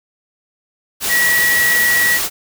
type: tone in noise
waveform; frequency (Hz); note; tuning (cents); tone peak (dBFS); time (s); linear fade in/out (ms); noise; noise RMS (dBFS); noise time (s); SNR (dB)
sine; 1927; B6; -43; -12; 1.08-2.2; 50; white; -19; 1-2.3; +4
effects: none